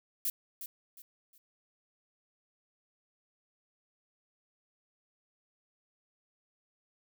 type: noise with echo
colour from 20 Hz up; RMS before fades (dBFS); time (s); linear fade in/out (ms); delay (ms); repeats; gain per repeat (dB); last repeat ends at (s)
violet; -32; 0.25-0.3; 2; 360; 3; -10; 1.38
effects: none